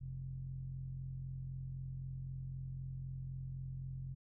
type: tone with low-pass filter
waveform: sawtooth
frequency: 43.89 Hz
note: F1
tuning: 9 cents sharp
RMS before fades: -44 dBFS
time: 0-4.15 s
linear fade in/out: 20 ms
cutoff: 130 Hz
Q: 9.3
effects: none